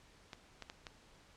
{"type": "clicks", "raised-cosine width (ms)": 0.2, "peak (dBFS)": -28, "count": 4, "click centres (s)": [0.332, 0.623, 0.699, 0.868], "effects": ["pink hiss -63 dBFS RMS until 1.36 s", "low-pass 7000 Hz 12 dB/octave"]}